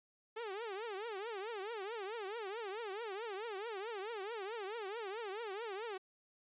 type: tone with vibrato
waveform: sawtooth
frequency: 422.7 Hz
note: G#4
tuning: 31 cents sharp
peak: -37 dBFS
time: 0.36-5.98 s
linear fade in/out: 10 ms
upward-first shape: triangle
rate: 4.6 Hz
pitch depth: 240 cents each way
effects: resampled to 8000 Hz